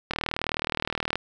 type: click train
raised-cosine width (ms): 0.3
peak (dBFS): -10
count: 42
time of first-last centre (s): 0.11-1.156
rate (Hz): 39.2
effects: none